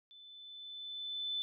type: tone with level ramp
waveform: sine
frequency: 3514 Hz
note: A7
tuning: 3 cents flat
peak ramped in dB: -54 to -33 dBFS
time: 0.11-1.42 s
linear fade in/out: 0 ms
effects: none